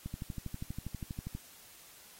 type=click train; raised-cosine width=5 ms; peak=-26 dBFS; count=17; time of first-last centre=0.06-1.35 s; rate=12.4 Hz; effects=white hiss -56 dBFS RMS until 2.19 s + AAC 48 kbps